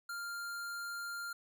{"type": "tone", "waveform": "square", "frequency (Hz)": 1396.9, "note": "F6", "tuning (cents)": 0, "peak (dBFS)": -40, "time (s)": [0.09, 1.33], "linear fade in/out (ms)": 5, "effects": []}